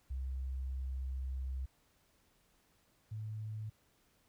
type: tone pair in turn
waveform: sine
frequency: 65.41 / 108.18 Hz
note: C2 / A2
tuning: 0 / -29 cents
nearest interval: major sixth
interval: 871 cents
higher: second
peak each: -36 / -39 dBFS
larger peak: first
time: 0.1-1.66 / 3.11-3.7 s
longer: first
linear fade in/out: 10 ms
effects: pink hiss -72 dBFS RMS until 4.28 s